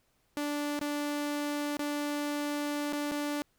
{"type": "tone with dropouts", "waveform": "sawtooth", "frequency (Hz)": 292.4, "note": "D4", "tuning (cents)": -7, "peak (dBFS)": -27, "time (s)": [0.37, 3.42], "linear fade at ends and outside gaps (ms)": 0, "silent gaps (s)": [[0.792, 0.813], [1.77, 1.793], [2.926, 2.932], [3.112, 3.118]], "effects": ["pink hiss -72 dBFS RMS until 3.58 s"]}